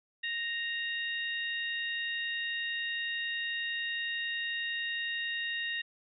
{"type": "harmonic tone", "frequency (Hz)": 931, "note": "A#5", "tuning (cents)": -2, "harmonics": [2, 3, 4], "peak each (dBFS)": [-34, -38, -40], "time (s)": [0.23, 5.82], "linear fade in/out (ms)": 10, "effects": []}